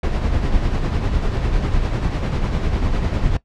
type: noise with tremolo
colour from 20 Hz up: brown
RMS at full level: -17 dBFS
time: 0.03-3.37 s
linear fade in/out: 5 ms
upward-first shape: sine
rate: 10 Hz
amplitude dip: 45%
effects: noise-tail reverb RT60 0.1 s tail -18 dB re dry + low-pass 5000 Hz 12 dB/octave